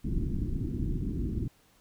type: low-pass noise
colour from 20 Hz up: pink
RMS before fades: -31 dBFS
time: 0.04-1.48 s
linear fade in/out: 5 ms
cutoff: 340 Hz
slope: 48 dB/octave
effects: pink hiss -64 dBFS RMS until 1.8 s